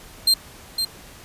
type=tone with echo; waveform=40% pulse; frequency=4175 Hz; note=C8; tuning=5 cents flat; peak=-12 dBFS; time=0.27-0.34 s; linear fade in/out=5 ms; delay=510 ms; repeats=1; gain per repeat=-7 dB; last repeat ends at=0.85 s; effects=pink hiss -44 dBFS RMS until 1.24 s + resampled to 32000 Hz